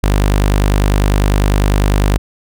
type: tone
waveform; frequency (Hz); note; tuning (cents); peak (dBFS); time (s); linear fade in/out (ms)
sawtooth; 50; G1; +35; -6; 0.03-2.18; 10
effects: none